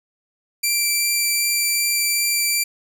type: tone with vibrato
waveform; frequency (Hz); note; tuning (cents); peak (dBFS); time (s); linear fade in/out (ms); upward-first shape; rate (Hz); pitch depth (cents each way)
10% pulse; 2349; D7; 0; -9; 0.63-2.64; 10; triangle; 2.6; 9
effects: none